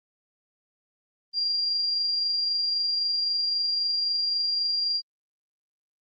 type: tone with amplitude modulation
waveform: sine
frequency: 4772 Hz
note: D8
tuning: 27 cents sharp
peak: -22 dBFS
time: 1.33-5.02 s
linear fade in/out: 50 ms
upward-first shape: sine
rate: 23.8 Hz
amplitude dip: 25%
effects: Opus 24 kbps